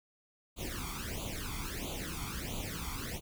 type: noise with flanger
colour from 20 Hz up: pink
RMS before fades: -39 dBFS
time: 0.56-3.21 s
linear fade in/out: 50 ms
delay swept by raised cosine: 0.28 to 0.9 ms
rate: 1.5 Hz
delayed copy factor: +0.9
effects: none